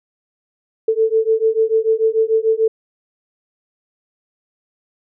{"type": "beating tone pair", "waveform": "sine", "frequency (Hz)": [440.7, 447.5], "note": ["A4", "A4"], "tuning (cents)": [3, 29], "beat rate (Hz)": 6.8, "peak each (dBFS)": -16, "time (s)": [0.88, 2.68], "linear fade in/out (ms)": 5, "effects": []}